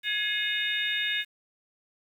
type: tone cluster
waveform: sine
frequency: 1678 / 2152 / 2519 / 2903 / 3664 Hz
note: G#6 / C7 / D#7 / F#7 / A#7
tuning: +17 / +48 / +21 / -34 / -31 cents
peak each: -31 / -33 / -36 / -33 / -31 dBFS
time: 0.03-1.25 s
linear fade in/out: 50 ms
effects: 9-bit